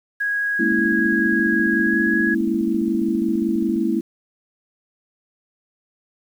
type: tone with pitch glide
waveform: sine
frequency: 1652 to 1669.3 Hz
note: G#6 to G#6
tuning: -10 to +8 cents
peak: -19 dBFS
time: 0.2-2.35 s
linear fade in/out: 10 ms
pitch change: +18 cents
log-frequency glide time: 1.82-1.97 s
type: chord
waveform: sine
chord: A# half-diminished seventh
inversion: third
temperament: equal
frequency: 207.7 / 233.1 / 277.2 / 329.6 Hz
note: G#3 / A#3 / C#4 / E4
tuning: 0 / 0 / 0 / 0 cents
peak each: -24 / -23 / -27 / -21 dBFS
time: 0.59-4.01 s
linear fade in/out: 10 ms
type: click train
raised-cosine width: 3 ms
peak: -28 dBFS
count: 46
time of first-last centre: 0.72-3.761 s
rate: 14.8 Hz
effects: 8-bit